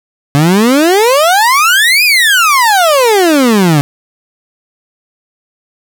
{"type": "exponential two-way sweep", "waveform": "30% pulse", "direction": "up then down", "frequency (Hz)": [138.59, 2548, 138.59], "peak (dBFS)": -3, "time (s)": [0.35, 3.81], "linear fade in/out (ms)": 0, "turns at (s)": 2.04, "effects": []}